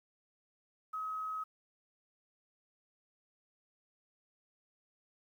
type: tone with quantisation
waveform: sine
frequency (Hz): 1274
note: D#6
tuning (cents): +41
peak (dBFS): -36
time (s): 0.93-1.44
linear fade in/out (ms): 10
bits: 11
effects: none